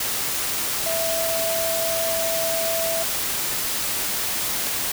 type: tone in noise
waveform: sine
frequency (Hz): 659.3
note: E5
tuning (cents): 0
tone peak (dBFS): -24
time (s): 0.86-3.03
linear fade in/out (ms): 5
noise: white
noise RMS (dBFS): -25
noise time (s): 0-4.92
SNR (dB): -2
effects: none